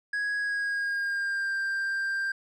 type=tone with pitch glide; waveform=triangle; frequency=1661.2 to 1584.4 Hz; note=G#6 to G6; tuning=0 to +18 cents; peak=-25 dBFS; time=0.13-2.32 s; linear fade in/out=5 ms; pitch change=-82 cents; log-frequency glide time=0.38-1.54 s; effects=resampled to 24000 Hz